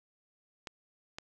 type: clicks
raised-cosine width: 0.2 ms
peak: -23 dBFS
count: 2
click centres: 0.672 / 1.185 s
effects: none